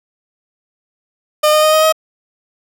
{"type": "tone with pitch steps", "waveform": "30% pulse", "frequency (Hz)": [607, 613.3, 619.8, 626.2, 632.8], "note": ["D#5", "D#5", "D#5", "D#5", "D#5"], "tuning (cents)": [-43, -25, -7, 11, 29], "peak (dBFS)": -6, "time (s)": [1.43, 1.925], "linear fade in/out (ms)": 10, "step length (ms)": 99, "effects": []}